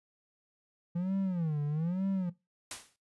triangle tone with vibrato, 168.6 Hz, E3, 39 cents sharp, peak -27 dBFS, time 0.95-2.3 s, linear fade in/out 10 ms, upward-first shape sine, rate 1.1 Hz, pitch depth 250 cents each way
white noise with exponential decay, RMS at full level -36 dBFS, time 2.71-2.96 s, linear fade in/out 2 ms, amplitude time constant 54 ms
effects noise-tail reverb RT60 0.2 s tail -17 dB re dry + resampled to 24000 Hz

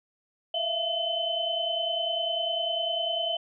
sine tone cluster, 653 / 683 / 3050 Hz, E5 / F5 / G7, -17 / -39 / -48 cents, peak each -33 / -32 / -28 dBFS, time 0.54-3.37 s, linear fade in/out 5 ms, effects none

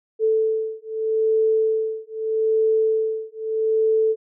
sine beating tone pair, 440 / 440.8 Hz, A4 / A4, 0 / +3 cents, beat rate 0.8 Hz, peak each -21 dBFS, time 0.19-4.16 s, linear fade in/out 50 ms, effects none

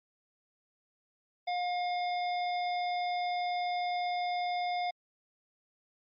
harmonic tone, 713 Hz, F5, 36 cents sharp, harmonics 1 / 3 / 5 / 7, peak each -30 / -40 / -44 / -47 dBFS, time 1.47-4.91 s, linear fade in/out 10 ms, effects MP3 32 kbps

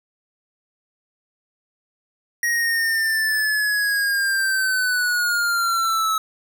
square linear sweep, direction down, 1891 to 1291 Hz, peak -19 dBFS, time 2.43-6.18 s, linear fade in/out 2 ms, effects none

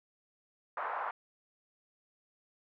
pink band-pass noise, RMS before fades -37 dBFS, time 0.77-1.11 s, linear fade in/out 2 ms, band 750 to 1400 Hz, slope 24 dB/octave, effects none

